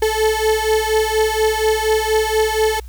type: beating tone pair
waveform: 35% pulse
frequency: 434 / 438.2 Hz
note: A4 / A4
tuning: -24 / -7 cents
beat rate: 4.2 Hz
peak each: -16 dBFS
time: 0.02-2.8 s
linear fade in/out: 5 ms
effects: added 60 Hz sine -31 dBFS peak until 2.88 s + white hiss -52 dBFS RMS until 2.88 s

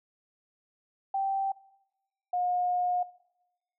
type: tone pair in turn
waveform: sine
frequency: 780 / 718 Hz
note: G5 / F5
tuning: -9 / +48 cents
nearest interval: minor second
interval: 143 cents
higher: first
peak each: -26 dBFS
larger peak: neither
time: 1.14-1.52 / 2.33-3.03 s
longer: second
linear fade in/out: 5 ms
effects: noise-tail reverb RT60 0.9 s tail -20 dB re dry

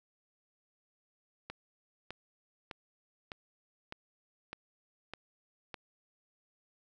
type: click train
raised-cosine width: 0.3 ms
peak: -25 dBFS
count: 8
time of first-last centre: 1.5-5.742 s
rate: 1.65 Hz
effects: none

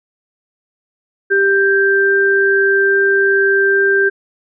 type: tone pair together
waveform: sine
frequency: 393.5 / 1575.3 Hz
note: G4 / G6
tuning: +7 / +8 cents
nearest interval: 2 octaves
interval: 2401 cents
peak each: -13 / -12 dBFS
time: 1.3-4.1 s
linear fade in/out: 20 ms
effects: none

